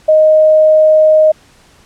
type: tone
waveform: sine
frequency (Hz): 622.3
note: D#5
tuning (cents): 0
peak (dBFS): -4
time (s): 0.08-1.32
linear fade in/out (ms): 10
effects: pink hiss -46 dBFS RMS until 1.85 s + low-pass 9000 Hz 12 dB/octave